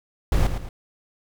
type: noise with echo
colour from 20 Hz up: brown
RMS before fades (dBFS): -18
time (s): 0.32-0.47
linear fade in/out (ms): 2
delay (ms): 110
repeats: 2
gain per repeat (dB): -8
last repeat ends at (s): 0.69
effects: none